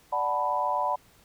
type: chord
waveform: sine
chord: B minor seventh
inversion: first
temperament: equal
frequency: 587.3 / 740 / 880 / 987.8 Hz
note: D5 / F#5 / A5 / B5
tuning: 0 / 0 / 0 / 0 cents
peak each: -32 / -31 / -31 / -27 dBFS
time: 0.12-0.96 s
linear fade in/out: 10 ms
effects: pink hiss -59 dBFS RMS until 1.24 s